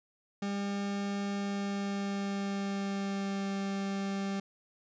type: tone with pitch glide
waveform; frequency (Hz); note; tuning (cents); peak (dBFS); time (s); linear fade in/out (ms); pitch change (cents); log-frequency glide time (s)
40% pulse; 200.3 to 196.63; G3 to G3; +38 to +6; -31; 0.42-4.4; 5; -32; 1.34-3.51
effects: resampled to 16000 Hz